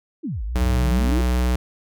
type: exponential two-way sweep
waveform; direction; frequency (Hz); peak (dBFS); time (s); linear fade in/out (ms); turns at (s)
sine; down then up; 368.1 to 48 to 368.1; -24; 0.23-1.22; 20; 0.43
type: tone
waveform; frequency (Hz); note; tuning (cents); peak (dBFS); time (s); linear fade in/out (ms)
square; 61.74; B1; 0; -18; 0.55-1.56; 5
effects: none